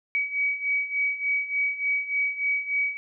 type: beating tone pair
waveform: sine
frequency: 2267 / 2270.4 Hz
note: C#7 / C#7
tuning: +38 / +41 cents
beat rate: 3.4 Hz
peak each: -29 / -25 dBFS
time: 0.15-2.97 s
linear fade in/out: 0 ms
effects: none